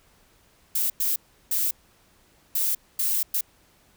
violet noise bursts at uneven times, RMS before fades -24 dBFS, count 6, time 0.75-0.9 / 1-1.16 / 1.51-1.71 / 2.55-2.75 / 2.99-3.23 / 3.34-3.41 s, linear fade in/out 5 ms, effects pink hiss -60 dBFS RMS until 3.96 s

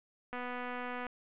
click train, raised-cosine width 0.5 ms, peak -26 dBFS, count 183, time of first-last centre 0.33-1.067 s, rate 247 Hz, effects resampled to 8000 Hz + 11-bit

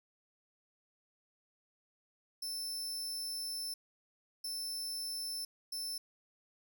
sawtooth tone bursts at uneven times, 5300 Hz, E8, 9 cents sharp, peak -35 dBFS, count 3, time 2.42-3.74 / 4.44-5.45 / 5.72-5.98 s, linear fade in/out 5 ms, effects none

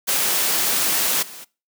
white noise with level steps, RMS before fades -20 / -38 dBFS, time 0.07-1.45 s, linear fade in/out 20 ms, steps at 1.22 s, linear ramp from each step 10 ms, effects noise-tail reverb RT60 0.3 s tail -22 dB re dry + high-pass 200 Hz 12 dB/octave

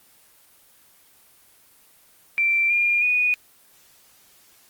sine tone with pitch steps, 2349 / 2408 / 2469 Hz, D7 / D7 / D#7, 0 / +43 / -14 cents, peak -17 dBFS, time 2.38-3.34 s, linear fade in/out 0 ms, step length 320 ms, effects white hiss -55 dBFS RMS until 4.69 s + Opus 24 kbps

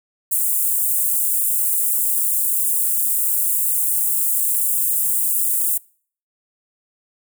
white high-pass noise, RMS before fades -19 dBFS, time 0.31-5.78 s, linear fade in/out 10 ms, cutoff 8000 Hz, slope 48 dB/octave, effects noise-tail reverb RT60 0.5 s tail -25 dB re dry

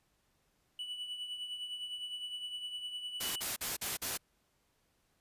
triangle tone with tremolo, 2960 Hz, F#7, in tune, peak -35 dBFS, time 0.79-3.41 s, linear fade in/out 2 ms, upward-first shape triangle, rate 9.8 Hz, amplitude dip 60%
white noise bursts, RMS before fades -36 dBFS, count 5, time 3.2-4.176 s, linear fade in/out 10 ms, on 160 ms, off 44 ms
effects pink hiss -75 dBFS RMS until 5.2 s + resampled to 32000 Hz

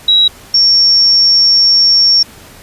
sine tone pair in turn, 3869 / 5491 Hz, B7 / F8, -36 / -30 cents, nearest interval tritone, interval 606 cents, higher second, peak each -5 dBFS, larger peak neither, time 0.08-0.28 / 0.54-2.23 s, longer second, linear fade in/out 5 ms, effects pink hiss -37 dBFS RMS until 2.62 s + resampled to 32000 Hz

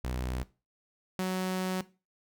sawtooth tone pair in turn, 62.6 / 185.81 Hz, B1 / F#3, +24 / +8 cents, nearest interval octave + perfect fifth, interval 1884 cents, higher second, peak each -28 / -25 dBFS, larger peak second, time 0.04-0.43 / 1.19-1.81 s, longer second, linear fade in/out 0 ms, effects noise-tail reverb RT60 0.3 s tail -18 dB re dry

